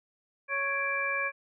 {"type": "harmonic tone with a mistuned harmonic", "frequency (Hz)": 554.4, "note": "C#5", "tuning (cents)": 0, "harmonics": [1, 2, 3, 4], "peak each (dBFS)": [-37, -35, -32, -31], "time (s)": [0.48, 1.32], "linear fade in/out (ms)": 50, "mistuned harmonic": 4, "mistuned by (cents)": 98, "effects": []}